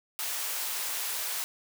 white high-pass noise, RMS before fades -33 dBFS, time 0.19-1.44 s, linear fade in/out 0 ms, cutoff 630 Hz, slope 12 dB/octave, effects none

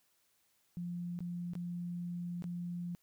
sine tone with dropouts, 174.61 Hz, F3, in tune, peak -37 dBFS, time 0.77-2.95 s, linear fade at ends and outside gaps 0 ms, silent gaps 1.19-1.205 / 1.535-1.553 / 2.423-2.441 s, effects white hiss -74 dBFS RMS until 3.02 s

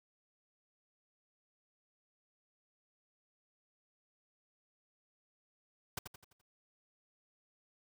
pink noise with echo, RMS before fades -39 dBFS, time 5.97-5.99 s, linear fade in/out 5 ms, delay 85 ms, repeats 5, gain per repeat -7 dB, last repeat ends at 6.415 s, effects none

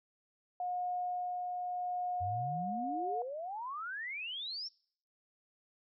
sine tone with tremolo, 720 Hz, F#5, 47 cents flat, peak -33 dBFS, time 0.6-3.22 s, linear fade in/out 2 ms, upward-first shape sine, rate 0.82 Hz, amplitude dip 25%
sine exponential sweep, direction up, 87.6 to 5600 Hz, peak -38 dBFS, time 2.2-4.69 s, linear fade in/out 20 ms
effects noise-tail reverb RT60 0.6 s tail -26 dB re dry

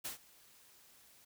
white noise with ADSR envelope, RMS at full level -40 dBFS, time 0.04-1.25 s, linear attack 15 ms, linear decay 120 ms, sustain -23 dB, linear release 9 ms, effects none

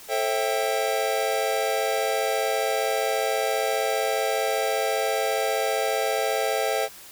square chord, A minor seventh, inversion none, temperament equal with one note detuned, 440 / 534.9 / 659.3 / 784 Hz, A4 / C5 / E5 / G5, 0 / +38 / 0 / 0 cents, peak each -29 dBFS, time 0.08-6.89 s, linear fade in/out 50 ms, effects white hiss -45 dBFS RMS until 7.11 s

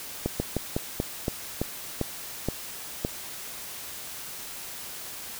slowing click train, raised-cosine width 2 ms, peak -12 dBFS, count 10, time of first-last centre 0.26-3.049 s, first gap 140 ms, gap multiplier 1.19, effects white hiss -39 dBFS RMS until 5.39 s

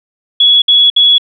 sine tone bursts, 3371 Hz, G#7, 25 cents sharp, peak -4 dBFS, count 3, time 0.4-1.182 s, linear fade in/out 5 ms, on 220 ms, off 61 ms, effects none

